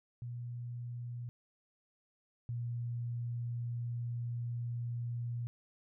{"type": "tone pair in turn", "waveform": "sine", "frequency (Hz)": [120.6, 119.21], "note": ["B2", "A#2"], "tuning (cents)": [-41, 39], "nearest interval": "unison", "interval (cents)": 20, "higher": "first", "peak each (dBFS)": [-39, -35], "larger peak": "second", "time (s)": [[0.22, 1.29], [2.49, 5.47]], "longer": "second", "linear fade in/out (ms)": 0, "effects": []}